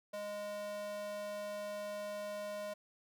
square tone with high-pass filter, 206.4 Hz, G#3, 10 cents flat, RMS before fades -42 dBFS, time 0.13-2.74 s, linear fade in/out 10 ms, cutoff 500 Hz, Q 9.7, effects none

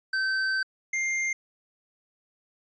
square tone pair in turn, 1545 / 2107 Hz, G6 / C7, -26 / +12 cents, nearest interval perfect fourth, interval 538 cents, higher second, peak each -25 / -26 dBFS, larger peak first, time 0.13-0.63 / 0.93-1.33 s, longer first, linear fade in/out 5 ms, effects resampled to 16000 Hz

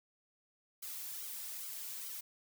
blue noise with flanger, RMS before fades -44 dBFS, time 0.82-2.21 s, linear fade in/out 10 ms, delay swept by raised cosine 1.1 to 3.2 ms, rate 2.4 Hz, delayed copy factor -1, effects none

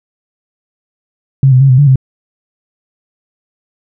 sine tone with pitch steps, 135.1 / 127.9 / 136.6 / 127.7 / 144.3 / 131.7 Hz, C#3 / C3 / C#3 / C3 / D3 / C3, -44 / -39 / -25 / -42 / -30 / +12 cents, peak -3 dBFS, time 1.43-1.958 s, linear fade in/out 2 ms, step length 88 ms, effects none

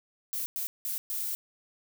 violet noise bursts at uneven times, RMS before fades -33 dBFS, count 4, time 0.33-0.46 / 0.56-0.67 / 0.85-0.98 / 1.1-1.35 s, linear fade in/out 0 ms, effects none

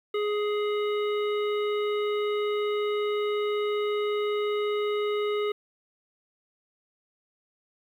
harmonic tone, 417.3 Hz, G#4, 8 cents sharp, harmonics 1 / 3 / 5 / 7 / 9, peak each -25 / -35 / -39 / -42 / -44 dBFS, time 0.14-5.52 s, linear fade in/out 5 ms, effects 10-bit

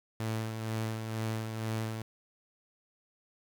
sawtooth tone with tremolo, 111 Hz, A2, 16 cents sharp, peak -27 dBFS, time 0.2-2.02 s, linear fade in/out 0 ms, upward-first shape sine, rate 2.1 Hz, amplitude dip 45%, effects 9-bit

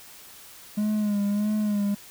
triangle tone with vibrato, 207.7 Hz, G#3, in tune, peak -20 dBFS, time 0.77-1.95 s, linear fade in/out 10 ms, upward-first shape sine, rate 1.6 Hz, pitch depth 46 cents each way, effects white hiss -47 dBFS RMS until 2.1 s

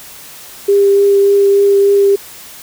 sine tone with vibrato, 399.5 Hz, G4, 33 cents sharp, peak -6 dBFS, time 0.68-2.16 s, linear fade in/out 10 ms, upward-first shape triangle, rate 3.4 Hz, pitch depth 12 cents each way, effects white hiss -34 dBFS RMS until 2.62 s

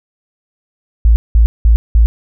sine tone bursts, 56.2 Hz, A1, 37 cents sharp, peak -4 dBFS, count 4, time 1.05-2.06 s, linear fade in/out 0 ms, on 110 ms, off 190 ms, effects none

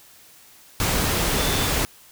sine tone in noise, 3520 Hz, A7, in tune, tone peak -31 dBFS, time 1.38-1.67 s, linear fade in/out 0 ms, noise pink, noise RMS -22 dBFS, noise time 0.8-1.85 s, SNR -12 dB, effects white hiss -50 dBFS RMS until 2.11 s

